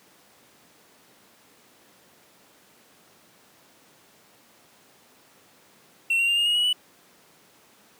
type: tone with pitch steps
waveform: triangle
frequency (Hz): 2715 / 2754 / 2795 / 2835 / 2876 / 2918 / 2961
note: F7 / F7 / F7 / F7 / F#7 / F#7 / F#7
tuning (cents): -50 / -25 / +1 / +25 / -50 / -25 / +1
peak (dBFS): -18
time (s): 6.1-6.73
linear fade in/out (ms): 5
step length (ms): 90
effects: pink hiss -56 dBFS RMS until 7.99 s + high-pass 200 Hz 12 dB/octave